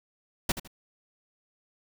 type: noise with echo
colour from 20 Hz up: pink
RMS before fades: -25 dBFS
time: 0.49-0.52 s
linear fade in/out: 5 ms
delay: 78 ms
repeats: 2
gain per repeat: -11 dB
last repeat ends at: 0.676 s
effects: none